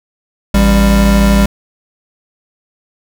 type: tone pair together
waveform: square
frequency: 55.25 / 198.3 Hz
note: A1 / G3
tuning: +8 / +20 cents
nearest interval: octave + minor seventh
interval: 2212 cents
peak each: -10 dBFS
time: 0.54-1.46 s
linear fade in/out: 5 ms
effects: none